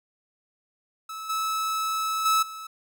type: tone with level steps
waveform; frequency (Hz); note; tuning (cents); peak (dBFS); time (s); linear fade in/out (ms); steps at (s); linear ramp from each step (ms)
45% pulse; 1302; E6; -22; -34 / -25 / -19 / -36; 1.09-2.67; 5; 1.29 / 2.25 / 2.42; 10
effects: none